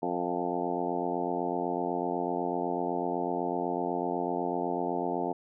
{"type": "harmonic tone with a mistuned harmonic", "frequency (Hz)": 88, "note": "F2", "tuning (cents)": 14, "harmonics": [2, 3, 4, 5, 6, 7, 8, 9, 10], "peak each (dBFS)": [-40, -36, -35, -36, -40, -40, -35, -38, -38], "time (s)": [0.02, 5.33], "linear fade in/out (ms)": 10, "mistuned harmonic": 7, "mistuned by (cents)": 32, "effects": []}